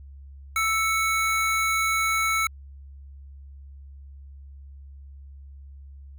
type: tone pair together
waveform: square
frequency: 1318.2 / 2217 Hz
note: E6 / C#7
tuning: 0 / 0 cents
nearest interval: major sixth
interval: 900 cents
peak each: -25 dBFS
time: 0.56-2.47 s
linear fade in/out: 2 ms
effects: added 69 Hz sine -41 dBFS peak until 6.18 s